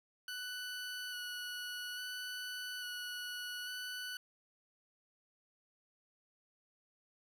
20% pulse tone with vibrato, 1480 Hz, F#6, in tune, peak -36 dBFS, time 0.28-4.17 s, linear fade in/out 2 ms, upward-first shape square, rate 0.59 Hz, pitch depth 12 cents each way, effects none

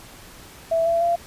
sine tone with pitch steps, 659.3 / 672.4 / 685.7 Hz, E5 / E5 / F5, 0 / +34 / -32 cents, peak -17 dBFS, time 0.71-1.16 s, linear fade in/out 10 ms, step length 150 ms, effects pink hiss -44 dBFS RMS until 1.26 s + resampled to 32000 Hz

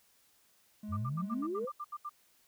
triangle tone with tremolo, 211 Hz, G#3, 28 cents sharp, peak -36 dBFS, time 0.83-1.65 s, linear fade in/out 5 ms, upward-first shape sine, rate 2.5 Hz, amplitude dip 75%
sine exponential sweep, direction up, 82.41 to 554.4 Hz, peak -33 dBFS, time 0.88-1.7 s, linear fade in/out 50 ms
sine tone bursts, 1191 Hz, D6, 24 cents sharp, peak -37 dBFS, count 10, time 0.92-2.095 s, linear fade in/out 10 ms, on 50 ms, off 75 ms
effects tanh soft clip ceiling -22 dBFS + white hiss -68 dBFS RMS until 2.47 s

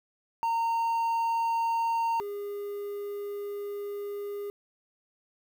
triangle tone pair in turn, 919 / 407.4 Hz, A#5 / G#4, -25 / -33 cents, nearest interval octave + major second, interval 1408 cents, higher first, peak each -23 / -31 dBFS, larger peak first, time 0.43-2.2 / 2.2-4.5 s, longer second, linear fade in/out 0 ms, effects 9-bit

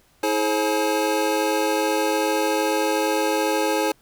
square tone cluster, 323.1 / 425.6 / 534 / 850 Hz, E4 / G#4 / C5 / G#5, -35 / +42 / +35 / +40 cents, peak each -26 dBFS, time 0.23-3.92 s, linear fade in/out 5 ms, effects pink hiss -59 dBFS RMS until 4.01 s

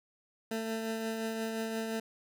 20% pulse tone with tremolo, 223.4 Hz, A3, 27 cents sharp, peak -27 dBFS, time 0.51-2 s, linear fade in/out 5 ms, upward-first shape triangle, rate 5.7 Hz, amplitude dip 35%, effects none

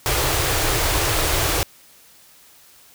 pink band-stop noise, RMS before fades -20 dBFS, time 0.06-1.63 s, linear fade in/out 0 ms, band 150 to 290 Hz, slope 96 dB/octave, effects white hiss -50 dBFS RMS until 2.94 s

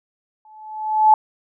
sine tone with exponential growth, 863 Hz, A5, 34 cents flat, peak -6 dBFS, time 0.45-1.14 s, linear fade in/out 2 ms, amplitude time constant 150 ms, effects none

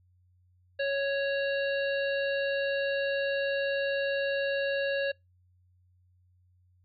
harmonic tone, 554.4 Hz, C#5, in tune, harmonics 1 / 3 / 5 / 7 / 8, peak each -28 / -33 / -38 / -42 / -47 dBFS, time 0.79-5.12 s, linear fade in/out 10 ms, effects noise-tail reverb RT60 0.2 s tail -26 dB re dry + added 90 Hz sine -62 dBFS peak until 6.84 s

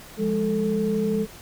sine tone cluster, 174.7 / 207.4 / 440.7 Hz, F3 / G#3 / A4, +1 / -2 / +3 cents, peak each -29 / -23 / -24 dBFS, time 0.17-1.27 s, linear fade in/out 50 ms, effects tanh soft clip ceiling -12 dBFS + pink hiss -44 dBFS RMS until 1.41 s

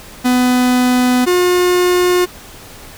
45% pulse tone pair in turn, 250 / 358.9 Hz, B3 / F4, +21 / +47 cents, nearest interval tritone, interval 626 cents, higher second, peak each -10 dBFS, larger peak neither, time 0.24-1.26 / 1.26-2.26 s, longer first, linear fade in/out 20 ms, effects pink hiss -36 dBFS RMS until 2.97 s

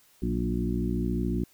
harmonic tone with a mistuned harmonic, 59.3 Hz, A#1, 30 cents sharp, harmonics 1 / 2 / 3 / 4 / 5 / 6, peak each -31 / -34 / -31 / -32 / -34 / -35 dBFS, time 0.22-1.44 s, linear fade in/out 5 ms, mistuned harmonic 3, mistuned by +56 cents, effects white hiss -61 dBFS RMS until 1.53 s

